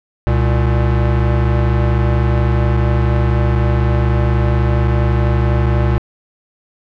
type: tone pair together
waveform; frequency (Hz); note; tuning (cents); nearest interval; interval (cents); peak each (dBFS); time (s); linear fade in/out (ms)
square; 66.2 / 118.4; C2 / A#2; +21 / +27; minor seventh; 1006; -15; 0.27-5.98; 0
effects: low-pass 2000 Hz 12 dB/octave